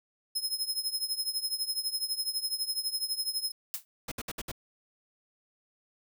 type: tone with tremolo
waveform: sawtooth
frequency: 5140 Hz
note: E8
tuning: 45 cents flat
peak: -24 dBFS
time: 0.35-3.52 s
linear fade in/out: 10 ms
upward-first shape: triangle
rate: 12 Hz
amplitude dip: 90%
type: noise with exponential decay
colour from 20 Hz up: blue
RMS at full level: -30 dBFS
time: 3.74-3.85 s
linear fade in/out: 0 ms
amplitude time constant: 23 ms
type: noise bursts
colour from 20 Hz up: pink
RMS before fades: -37 dBFS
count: 5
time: 4.08-4.517 s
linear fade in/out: 5 ms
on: 37 ms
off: 63 ms
effects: none